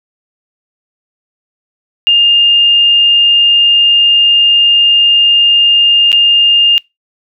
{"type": "tone with dropouts", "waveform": "sine", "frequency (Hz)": 2816, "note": "F7", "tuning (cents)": 14, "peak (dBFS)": -4, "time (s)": [2.07, 6.78], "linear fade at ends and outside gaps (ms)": 0, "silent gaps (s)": [6.118, 6.128], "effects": ["noise-tail reverb RT60 0.2 s tail -26 dB re dry"]}